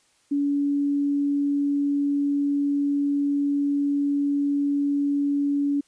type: tone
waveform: sine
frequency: 284.6 Hz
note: C#4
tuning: 46 cents sharp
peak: -20 dBFS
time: 0.31-5.81 s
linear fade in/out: 10 ms
effects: white hiss -63 dBFS RMS until 5.87 s + resampled to 22050 Hz